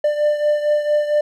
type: beating tone pair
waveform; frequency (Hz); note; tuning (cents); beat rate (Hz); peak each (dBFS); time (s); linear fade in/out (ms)
triangle; 594 / 598.4; D5 / D5; +20 / +32; 4.4; -14 / -20; 0.04-1.21; 5
effects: none